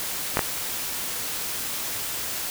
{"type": "clicks", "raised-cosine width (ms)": 0.5, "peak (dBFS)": -5, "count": 2, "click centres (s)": [0.371, 0.392], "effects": ["white hiss -30 dBFS RMS until 2.5 s"]}